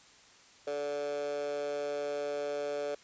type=tone with high-pass filter; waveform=15% pulse; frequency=144.8 Hz; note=D3; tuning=24 cents flat; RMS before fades=-35 dBFS; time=0.67-2.95 s; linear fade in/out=5 ms; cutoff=510 Hz; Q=8.6; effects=white hiss -58 dBFS RMS until 3.03 s + resampled to 16000 Hz